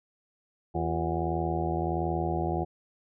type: harmonic tone with a mistuned harmonic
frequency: 81.4 Hz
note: E2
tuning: 21 cents flat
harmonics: 1 / 2 / 3 / 4 / 5 / 6 / 7 / 8 / 9 / 10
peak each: -33 / -33 / -42 / -32 / -40 / -41 / -41 / -42 / -33 / -39 dBFS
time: 0.74-2.65 s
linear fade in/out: 20 ms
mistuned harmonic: 4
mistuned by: +110 cents
effects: none